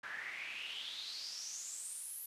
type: noise with band-pass filter sweep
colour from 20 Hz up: pink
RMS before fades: -45 dBFS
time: 0.03-2.26 s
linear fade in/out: 5 ms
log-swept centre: 1600 to 12000 Hz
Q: 6.9
effects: resampled to 32000 Hz